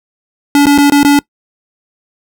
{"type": "tone with dropouts", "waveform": "square", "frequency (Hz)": 286.1, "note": "D4", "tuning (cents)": -45, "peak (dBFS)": -5, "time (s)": [0.55, 1.19], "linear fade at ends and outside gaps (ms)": 1, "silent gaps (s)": [[0.657, 0.667], [0.778, 0.784], [0.899, 0.921], [1.031, 1.048]], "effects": ["noise-tail reverb RT60 0.1 s tail -23 dB re dry"]}